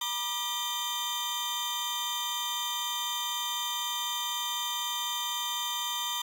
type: tone cluster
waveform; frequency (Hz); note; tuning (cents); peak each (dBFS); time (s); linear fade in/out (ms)
35% pulse; 964 / 1196 / 3124 / 3590; B5 / D6 / G7 / A7; -42 / +31 / -7 / +34; -35 / -38 / -34 / -32; 0.01-6.22; 5
effects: none